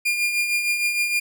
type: tone with tremolo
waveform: 40% pulse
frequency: 2411 Hz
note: D7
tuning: 45 cents sharp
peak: -17 dBFS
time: 0.05-1.2 s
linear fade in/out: 10 ms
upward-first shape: triangle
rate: 6.5 Hz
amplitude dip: 55%
effects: none